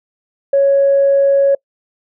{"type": "tone", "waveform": "sine", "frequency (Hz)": 554.4, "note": "C#5", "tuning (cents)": 0, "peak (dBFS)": -7, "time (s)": [0.53, 1.55], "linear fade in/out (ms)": 5, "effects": ["noise-tail reverb RT60 0.1 s tail -26 dB re dry", "tanh soft clip ceiling -4 dBFS"]}